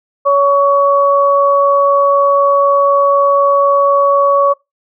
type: tone pair together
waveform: sine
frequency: 562 / 1124 Hz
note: C#5 / C#6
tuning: +24 / +24 cents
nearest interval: octave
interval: 1200 cents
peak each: -10 dBFS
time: 0.25-4.54 s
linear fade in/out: 20 ms
effects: noise-tail reverb RT60 0.2 s tail -23 dB re dry